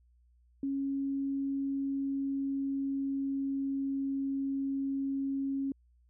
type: tone with pitch glide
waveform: sine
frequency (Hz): 274.9 to 273.2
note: C#4 to C#4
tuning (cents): -14 to -25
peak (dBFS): -30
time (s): 0.63-5.72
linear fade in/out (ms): 2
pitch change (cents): -11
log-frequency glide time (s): 1.58-4.19
effects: added 60 Hz sine -62 dBFS peak until 6.09 s